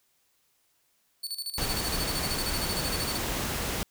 sawtooth tone with tremolo, 4466 Hz, C#8, 12 cents sharp, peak -28 dBFS, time 1.23-3.18 s, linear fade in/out 10 ms, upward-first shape square, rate 13 Hz, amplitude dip 75%
pink noise, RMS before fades -31 dBFS, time 1.58-3.83 s, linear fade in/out 0 ms
effects white hiss -70 dBFS RMS until 3.9 s

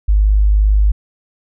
sine tone, 51.3 Hz, G#1, 21 cents flat, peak -8 dBFS, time 0.08-0.92 s, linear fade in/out 10 ms, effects none

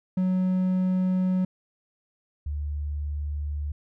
triangle / sine tone pair in turn, 185 / 73.42 Hz, F#3 / D2, 0 / 0 cents, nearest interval octave + major third, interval 1600 cents, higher first, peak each -19 / -27 dBFS, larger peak first, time 0.17-1.45 / 2.46-3.72 s, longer first, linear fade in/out 5 ms, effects none

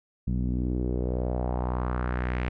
sawtooth tone with low-pass filter sweep, 61.74 Hz, B1, in tune, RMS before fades -28 dBFS, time 0.27-2.49 s, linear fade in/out 5 ms, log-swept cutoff 190 to 2400 Hz, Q 2.5, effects none

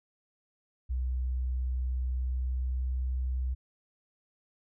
sine tone with pitch glide, 63.1 to 63.69 Hz, B1 to C2, +38 to -46 cents, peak -28 dBFS, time 0.89-3.55 s, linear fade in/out 20 ms, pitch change +16 cents, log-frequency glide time 2.03-3 s, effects none

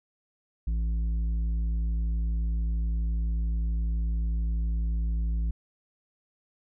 sine tone with tanh clipping, 55.8 Hz, A1, 25 cents sharp, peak -26 dBFS, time 0.67-5.51 s, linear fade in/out 5 ms, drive 7 dB, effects none

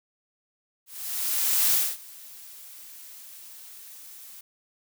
blue noise with ADSR envelope, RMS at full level -21 dBFS, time 0.86-4.41 s, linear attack 870 ms, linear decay 240 ms, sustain -24 dB, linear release 5 ms, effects none

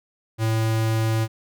square tone, 111.5 Hz, A2, 23 cents sharp, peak -20 dBFS, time 0.38-1.28 s, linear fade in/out 50 ms, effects none

